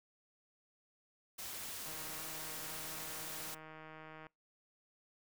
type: noise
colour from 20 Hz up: white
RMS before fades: -45 dBFS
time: 1.38-3.55 s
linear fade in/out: 10 ms
type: click train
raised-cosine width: 0.5 ms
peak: -37 dBFS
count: 379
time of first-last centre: 1.86-4.268 s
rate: 157 Hz
effects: noise-tail reverb RT60 0.2 s tail -25 dB re dry